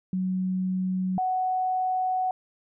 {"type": "tone pair in turn", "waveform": "sine", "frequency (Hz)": [185.8, 743.2], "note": ["F#3", "F#5"], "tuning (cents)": [7, 7], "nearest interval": "2 octaves", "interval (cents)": 2400, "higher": "second", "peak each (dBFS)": [-24, -23], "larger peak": "second", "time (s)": [[0.13, 1.18], [1.18, 2.31]], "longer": "second", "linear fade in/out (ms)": 2, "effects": []}